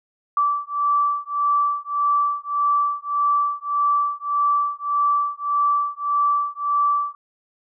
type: beating tone pair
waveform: sine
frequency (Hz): 1160 / 1161.7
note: D6 / D6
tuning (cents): -22 / -19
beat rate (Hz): 1.7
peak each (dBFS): -21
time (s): 0.37-7.15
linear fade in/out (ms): 2
effects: none